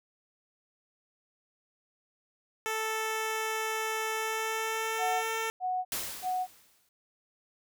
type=tone with pitch glide; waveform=10% pulse; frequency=440.1 to 448.1 Hz; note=A4 to A4; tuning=0 to +32 cents; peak=-22 dBFS; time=2.66-5.5 s; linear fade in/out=0 ms; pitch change=+32 cents; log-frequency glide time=4.14-5.28 s
type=tone bursts; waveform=sine; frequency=737 Hz; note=F#5; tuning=7 cents flat; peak=-28 dBFS; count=3; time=4.98-6.47 s; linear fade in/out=50 ms; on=250 ms; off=370 ms
type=noise with exponential decay; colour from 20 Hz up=white; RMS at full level=-32 dBFS; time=5.92-6.89 s; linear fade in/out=2 ms; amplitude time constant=210 ms
effects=none